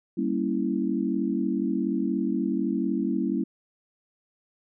sine chord, G diminished seventh, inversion none, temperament equal, 196 / 233.1 / 277.2 / 329.6 Hz, G3 / Bb3 / Db4 / Fb4, 0 / 0 / 0 / 0 cents, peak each -29 dBFS, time 0.17-3.44 s, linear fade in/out 10 ms, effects none

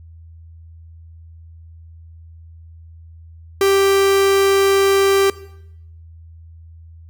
45% pulse tone, 392 Hz, G4, in tune, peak -12 dBFS, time 3.61-5.3 s, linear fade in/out 2 ms, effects noise-tail reverb RT60 0.8 s tail -18 dB re dry + added 82 Hz sine -38 dBFS peak until 7.09 s

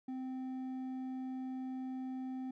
sine tone with hard clipping, 259.2 Hz, C4, 16 cents flat, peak -40 dBFS, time 0.08-2.51 s, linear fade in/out 5 ms, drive 5 dB, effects none

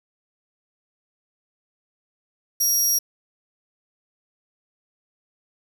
25% pulse tone, 5660 Hz, F8, 22 cents sharp, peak -13 dBFS, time 2.6-2.99 s, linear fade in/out 10 ms, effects 7-bit

